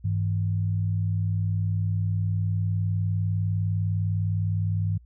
sine tone pair together, 100.18 / 160 Hz, G2 / D#3, +38 / +49 cents, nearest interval minor sixth, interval 811 cents, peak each -23 / -30 dBFS, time 0.04-4.98 s, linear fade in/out 10 ms, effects added 60 Hz sine -49 dBFS peak until 5.05 s

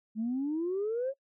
sine exponential sweep, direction up, 212.2 to 558 Hz, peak -28 dBFS, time 0.15-1.14 s, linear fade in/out 50 ms, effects noise-tail reverb RT60 0.1 s tail -26 dB re dry + tanh soft clip ceiling -25 dBFS

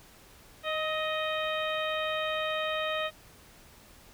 harmonic tone with a mistuned harmonic, 622.3 Hz, D#5, in tune, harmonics 1 / 2 / 3 / 4 / 5 / 6, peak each -32 / -35 / -37 / -38 / -39 / -40 dBFS, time 0.63-3.11 s, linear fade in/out 50 ms, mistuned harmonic 2, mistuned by +26 cents, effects pink hiss -55 dBFS RMS until 4.13 s

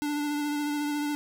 square tone with vibrato, 293.7 Hz, D4, in tune, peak -28 dBFS, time 0.02-1.15 s, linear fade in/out 0 ms, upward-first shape triangle, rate 14 Hz, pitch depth 24 cents each way, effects none

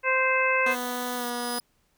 harmonic tone, 521 Hz, C5, 7 cents flat, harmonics 1 / 2 / 3 / 4 / 5, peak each -27 / -27 / -27 / -27 / -27 dBFS, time 0.03-0.76 s, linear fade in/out 50 ms
15% pulse tone with exponential growth, 4978 Hz, D#8, in tune, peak -24 dBFS, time 0.54-1.6 s, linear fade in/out 1 ms, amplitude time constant 230 ms
10% pulse tone with pitch glide, 246.9 to 242 Hz, B3 to B3, 0 to -35 cents, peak -21 dBFS, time 0.66-1.59 s, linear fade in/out 5 ms, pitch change -35 cents, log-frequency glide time 1.16-1.25 s
blue noise, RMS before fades -40 dBFS, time 0.71-1.3 s, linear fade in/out 2 ms
effects pink hiss -69 dBFS RMS until 1.97 s

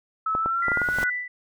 sine tone with pitch glide, 1300 to 1476.2 Hz, E6 to F#6, -24 to -4 cents, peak -22 dBFS, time 0.26-1.1 s, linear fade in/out 5 ms, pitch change +220 cents, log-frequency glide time 0.36-0.95 s
clicks, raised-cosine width 1 ms, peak -15 dBFS, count 9, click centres 0.351 / 0.46 / 0.683 / 0.718 / 0.773 / 0.817 / 0.888 / 0.986 / 1.03 s
pink noise with exponential growth, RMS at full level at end -34 dBFS, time 0.48-1.04 s, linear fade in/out 2 ms, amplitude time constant 120 ms
sine tone with tremolo, 1980 Hz, B6, 4 cents sharp, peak -25 dBFS, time 0.62-1.28 s, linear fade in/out 5 ms, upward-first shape sine, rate 2.5 Hz, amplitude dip 80%
effects none

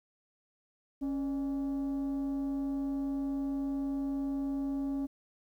sine tone with frequency modulation, 275.7 Hz, C#4, 9 cents flat, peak -28 dBFS, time 1.01-5.07 s, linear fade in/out 20 ms, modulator 322 Hz, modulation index 0.25, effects tanh soft clip ceiling -30 dBFS + 11-bit

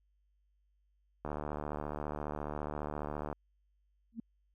click train, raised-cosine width 1 ms, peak -24 dBFS, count 156, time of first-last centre 1.25-3.328 s, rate 74.6 Hz
sine tone with exponential growth, 228.3 Hz, A#3, 36 cents flat, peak -34 dBFS, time 4.12-4.2 s, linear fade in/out 5 ms, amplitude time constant 16 ms
effects added 50 Hz sine -70 dBFS peak until 4.54 s

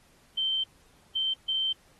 sine tone bursts at uneven times, 3113 Hz, G7, 13 cents flat, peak -25 dBFS, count 3, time 0.37-0.64 / 1.15-1.34 / 1.48-1.73 s, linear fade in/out 10 ms, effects pink hiss -62 dBFS RMS until 1.99 s + AAC 32 kbps

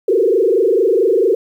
sine tone with frequency modulation, 418.8 Hz, G#4, 15 cents sharp, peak -10 dBFS, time 0.08-1.35 s, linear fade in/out 5 ms, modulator 24.5 Hz, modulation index 2.6, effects 8-bit

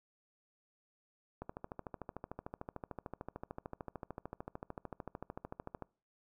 click train, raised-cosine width 1 ms, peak -28 dBFS, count 60, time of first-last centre 1.42-5.823 s, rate 13.4 Hz, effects noise-tail reverb RT60 0.4 s tail -24 dB re dry

